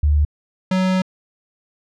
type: tone pair in turn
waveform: sine / square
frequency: 74 / 186.47 Hz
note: D2 / F#3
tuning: +14 / +14 cents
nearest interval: octave + major third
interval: 1600 cents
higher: second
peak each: -12 / -16 dBFS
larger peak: first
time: 0.03-0.25 / 0.71-1.02 s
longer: second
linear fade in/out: 5 ms
effects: low-pass 5000 Hz 12 dB/octave